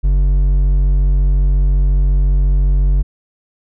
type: tone with hard clipping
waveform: triangle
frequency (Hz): 47.21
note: F#1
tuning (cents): +36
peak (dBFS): -11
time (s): 0.03-3.03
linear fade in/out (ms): 20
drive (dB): 9
effects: none